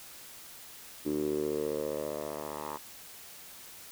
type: tone with band-pass filter sweep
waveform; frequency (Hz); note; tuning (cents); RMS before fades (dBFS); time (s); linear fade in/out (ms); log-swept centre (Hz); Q
10% pulse; 75; D2; +37; -34; 1.05-2.78; 20; 320 to 900; 4.4
effects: white hiss -49 dBFS RMS until 3.91 s